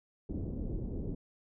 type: low-pass noise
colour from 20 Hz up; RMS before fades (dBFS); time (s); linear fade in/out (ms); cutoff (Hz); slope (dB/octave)
pink; -37; 0.29-1.15; 5; 410; 24
effects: none